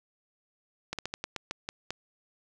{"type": "slowing click train", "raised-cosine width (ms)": 0.2, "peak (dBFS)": -16, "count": 9, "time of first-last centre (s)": [0.93, 1.906], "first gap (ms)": 57, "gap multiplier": 1.21, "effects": []}